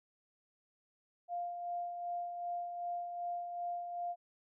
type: tone with tremolo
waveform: sine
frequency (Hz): 700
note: F5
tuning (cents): +4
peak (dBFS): -35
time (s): 1.28-4.16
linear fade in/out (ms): 50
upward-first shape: sine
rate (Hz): 2.6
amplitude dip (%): 45
effects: none